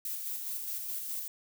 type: noise with tremolo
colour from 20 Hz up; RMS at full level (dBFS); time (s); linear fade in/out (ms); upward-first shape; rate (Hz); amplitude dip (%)
violet; -36; 0.05-1.28; 2; square; 4.8; 30
effects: none